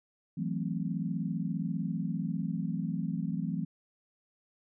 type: chord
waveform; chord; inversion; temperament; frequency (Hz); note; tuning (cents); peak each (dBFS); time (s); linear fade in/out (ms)
sine; F# half-diminished seventh; third; equal; 164.81 / 185 / 220 / 261.6; E3 / F#3 / A3 / C4; 0 / 0 / 0 / 0; -34 / -35 / -37 / -39; 0.37-3.65; 10
effects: none